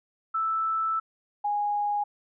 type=tone pair in turn; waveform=sine; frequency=1318.5 / 824.9 Hz; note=E6 / G#5; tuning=0 / -12 cents; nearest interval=minor sixth; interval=812 cents; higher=first; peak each=-24 dBFS; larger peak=neither; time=0.34-1 / 1.44-2.04 s; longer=first; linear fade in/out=10 ms; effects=none